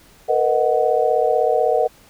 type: chord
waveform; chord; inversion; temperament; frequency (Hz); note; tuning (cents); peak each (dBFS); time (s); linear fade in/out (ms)
sine; B major seventh; third; equal with one note detuned; 457.9 / 493.9 / 622.3 / 740; A#4 / B4 / D#5 / F#5; -31 / 0 / 0 / 0; -20; 0.28-1.88; 20
effects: pink hiss -50 dBFS RMS until 2.09 s